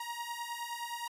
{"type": "beating tone pair", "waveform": "sawtooth", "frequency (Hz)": [940, 949.6], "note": ["A#5", "A#5"], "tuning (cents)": [14, 32], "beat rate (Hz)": 9.6, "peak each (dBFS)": [-37, -37], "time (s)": [0, 1.08], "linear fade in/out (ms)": 5, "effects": ["AAC 48 kbps"]}